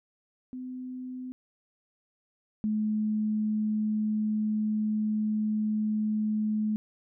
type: tone pair in turn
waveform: sine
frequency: 254.3 / 214.1 Hz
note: C4 / A3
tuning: -49 / -47 cents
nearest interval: minor third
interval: 298 cents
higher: first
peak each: -35 / -25 dBFS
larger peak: second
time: 0.53-1.32 / 2.64-6.76 s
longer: second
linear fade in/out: 0 ms
effects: none